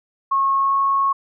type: tone with pitch glide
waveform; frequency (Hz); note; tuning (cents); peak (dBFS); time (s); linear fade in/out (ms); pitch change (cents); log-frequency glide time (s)
sine; 1090 to 1097.6; C#6 to C#6; -29 to -17; -15; 0.31-1.13; 10; +12; 0.54-0.75
effects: none